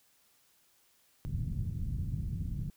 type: low-pass noise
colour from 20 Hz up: white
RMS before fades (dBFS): -35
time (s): 1.25-2.7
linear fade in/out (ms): 0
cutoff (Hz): 150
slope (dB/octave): 24
effects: white hiss -68 dBFS RMS until 2.76 s

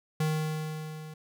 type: tone with level ramp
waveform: square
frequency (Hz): 155.56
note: D#3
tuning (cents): 0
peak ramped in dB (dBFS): -25 to -42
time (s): 0.2-1.14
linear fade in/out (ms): 5
effects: none

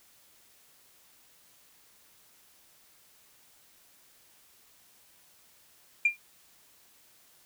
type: tone with exponential decay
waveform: sine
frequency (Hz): 2394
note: D7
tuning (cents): +33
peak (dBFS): -16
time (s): 6.05-6.17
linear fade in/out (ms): 5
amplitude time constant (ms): 25
effects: tanh soft clip ceiling -15 dBFS + white hiss -61 dBFS RMS until 7.45 s

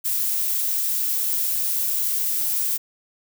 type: noise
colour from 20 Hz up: violet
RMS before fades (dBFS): -23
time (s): 0.04-2.78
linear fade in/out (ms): 20
effects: none

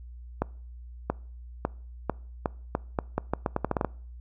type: accelerating click train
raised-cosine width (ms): 1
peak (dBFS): -11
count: 16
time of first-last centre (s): 0.42-3.847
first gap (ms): 680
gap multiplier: 0.81
effects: noise-tail reverb RT60 0.5 s tail -24 dB re dry + added 60 Hz sine -41 dBFS peak until 4.2 s

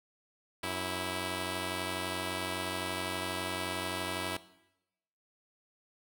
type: tone pair together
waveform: 5% pulse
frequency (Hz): 91.85 / 327.8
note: F#2 / E4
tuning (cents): -12 / -10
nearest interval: octave + minor seventh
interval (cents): 2202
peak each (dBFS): -26 / -24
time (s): 0.63-4.37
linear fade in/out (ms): 5
effects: noise-tail reverb RT60 0.9 s tail -17 dB re dry

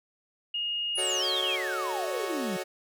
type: tone with pitch glide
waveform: sine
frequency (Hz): 2855 to 3223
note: F7 to G7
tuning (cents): +37 to +47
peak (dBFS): -28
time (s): 0.54-1.56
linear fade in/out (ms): 5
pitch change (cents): +210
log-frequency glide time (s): 1.19-1.24
type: exponential sweep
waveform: sine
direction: down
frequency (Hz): 10548 to 175.3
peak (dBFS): -31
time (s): 0.95-2.57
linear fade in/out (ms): 10
type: chord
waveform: sawtooth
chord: D# half-diminished seventh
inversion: first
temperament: equal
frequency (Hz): 370 / 440 / 554.4 / 622.3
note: F#4 / A4 / C#5 / D#5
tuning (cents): 0 / 0 / 0 / 0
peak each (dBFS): -31 / -35 / -32 / -36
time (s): 0.97-2.64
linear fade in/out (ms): 20
effects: none

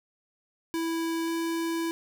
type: tone pair in turn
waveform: square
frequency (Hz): 329.6 / 331.4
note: E4 / E4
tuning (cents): 0 / +9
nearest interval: unison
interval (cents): 9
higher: second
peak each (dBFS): -28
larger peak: neither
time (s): 0.74-1.28 / 1.28-1.91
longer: second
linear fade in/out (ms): 0
effects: none

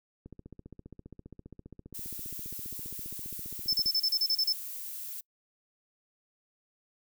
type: click train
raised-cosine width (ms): 3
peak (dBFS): -33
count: 55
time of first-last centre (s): 0.26-3.86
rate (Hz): 15
type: noise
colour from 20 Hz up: violet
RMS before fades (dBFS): -40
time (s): 1.94-5.21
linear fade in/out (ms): 10
type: tone bursts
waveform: sine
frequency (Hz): 5274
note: E8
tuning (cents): 0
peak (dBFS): -24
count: 10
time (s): 3.68-4.527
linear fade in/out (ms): 5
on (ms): 55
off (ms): 33
effects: noise-tail reverb RT60 0.1 s tail -26 dB re dry

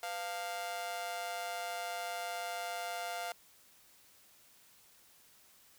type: tone with amplitude modulation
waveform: sawtooth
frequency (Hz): 698.5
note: F5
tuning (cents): 0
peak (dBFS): -30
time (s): 0.03-3.32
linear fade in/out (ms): 2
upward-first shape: sine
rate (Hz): 195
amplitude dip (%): 80
effects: white hiss -63 dBFS RMS until 5.78 s

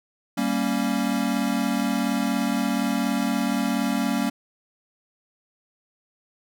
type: chord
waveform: square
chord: G diminished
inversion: none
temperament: equal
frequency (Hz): 196 / 233.1 / 277.2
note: G3 / Bb3 / Db4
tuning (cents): 0 / 0 / 0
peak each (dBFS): -28 / -26 / -27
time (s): 0.37-4.3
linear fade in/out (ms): 10
effects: none

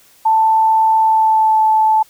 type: tone with pitch glide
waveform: sine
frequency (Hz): 884 to 872.8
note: A5 to A5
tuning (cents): +8 to -14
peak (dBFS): -9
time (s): 0.25-2.03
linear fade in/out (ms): 10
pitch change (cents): -22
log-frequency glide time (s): 0.99-1.61
effects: white hiss -49 dBFS RMS until 2.09 s

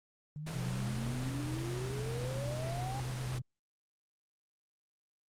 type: exponential sweep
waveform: sine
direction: up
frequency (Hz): 146.83 to 817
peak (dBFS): -39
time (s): 0.36-3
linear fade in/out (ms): 0
type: noise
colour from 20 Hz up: pink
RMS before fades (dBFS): -42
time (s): 0.46-3.39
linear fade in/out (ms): 10
type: tone with vibrato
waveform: sine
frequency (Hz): 126.6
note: B2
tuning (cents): +43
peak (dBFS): -35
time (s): 0.54-3.42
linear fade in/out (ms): 10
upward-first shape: triangle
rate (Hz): 8.7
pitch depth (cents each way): 43
effects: low-pass 9000 Hz 12 dB/octave + Opus 32 kbps

